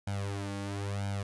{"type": "tone with flanger", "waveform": "sawtooth", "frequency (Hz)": 99.9, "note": "G2", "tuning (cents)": 33, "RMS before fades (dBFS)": -35, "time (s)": [0.07, 1.23], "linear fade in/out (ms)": 5, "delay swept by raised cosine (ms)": [1.3, 3.6], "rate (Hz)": 1, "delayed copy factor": 0.95, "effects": ["resampled to 24000 Hz", "11-bit"]}